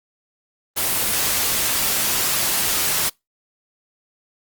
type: noise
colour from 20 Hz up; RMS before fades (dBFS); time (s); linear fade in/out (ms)
white; -20; 0.76-3.1; 20
effects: noise-tail reverb RT60 0.2 s tail -26 dB re dry + Opus 24 kbps